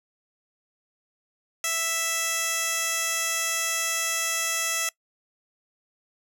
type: tone with band-pass filter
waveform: 15% pulse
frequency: 659.3 Hz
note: E5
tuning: in tune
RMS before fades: -27 dBFS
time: 1.64-4.89 s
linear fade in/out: 2 ms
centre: 8000 Hz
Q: 0.74
effects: noise-tail reverb RT60 0.1 s tail -22 dB re dry